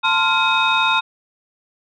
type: tone cluster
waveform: sine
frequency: 889 / 1041 / 1396 / 2536 / 3711 Hz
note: A5 / C6 / F6 / D#7 / A#7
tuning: +18 / -9 / -1 / +32 / -9 cents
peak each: -20 dBFS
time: 0.03-1.01 s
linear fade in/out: 20 ms
effects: tanh soft clip ceiling -6 dBFS